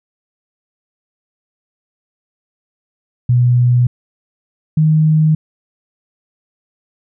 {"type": "tone pair in turn", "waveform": "sine", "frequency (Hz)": [122.9, 155.83], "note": ["B2", "D#3"], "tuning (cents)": [-8, 3], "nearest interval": "major third", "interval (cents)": 411, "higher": "second", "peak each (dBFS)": -8, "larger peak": "neither", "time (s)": [[3.29, 3.87], [4.77, 5.35]], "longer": "neither", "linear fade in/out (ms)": 5, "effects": []}